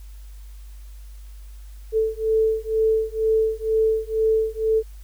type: beating tone pair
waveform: sine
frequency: 440 / 442.1 Hz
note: A4 / A4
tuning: 0 / +8 cents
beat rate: 2.1 Hz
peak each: -21 dBFS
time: 1.92-4.83 s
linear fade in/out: 50 ms
effects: added 50 Hz sine -37 dBFS peak until 5.03 s + white hiss -56 dBFS RMS until 5.03 s